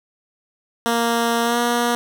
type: tone with pitch glide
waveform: 10% pulse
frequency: 233.1 to 239 Hz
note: A#3 to A#3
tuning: 0 to +43 cents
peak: -9 dBFS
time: 0.86-1.95 s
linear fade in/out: 0 ms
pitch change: +43 cents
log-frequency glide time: 1.43-1.58 s
effects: none